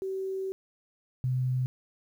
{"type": "tone pair in turn", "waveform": "sine", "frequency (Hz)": [382.8, 127.74], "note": ["G4", "C3"], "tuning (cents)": [-41, -41], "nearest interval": "octave + perfect fifth", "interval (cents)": 1900, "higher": "first", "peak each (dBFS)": [-30, -25], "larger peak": "second", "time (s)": [[0.02, 0.52], [1.24, 1.66]], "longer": "first", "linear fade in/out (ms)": 0, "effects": ["10-bit"]}